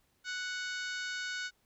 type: harmonic tone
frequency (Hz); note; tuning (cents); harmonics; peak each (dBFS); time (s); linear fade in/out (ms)
740; F#5; 0; 2 / 3 / 4 / 5 / 6 / 7 / 8 / 9 / 10; -37 / -46 / -47 / -46 / -46 / -51 / -52 / -52 / -55; 0.24-1.51; 50
effects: pink hiss -73 dBFS RMS until 1.65 s